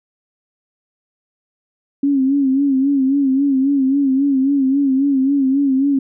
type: tone with vibrato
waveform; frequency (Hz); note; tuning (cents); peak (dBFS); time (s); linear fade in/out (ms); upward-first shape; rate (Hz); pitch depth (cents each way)
sine; 272.9; C#4; -27; -12; 2.03-5.99; 5; sine; 3.7; 73
effects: none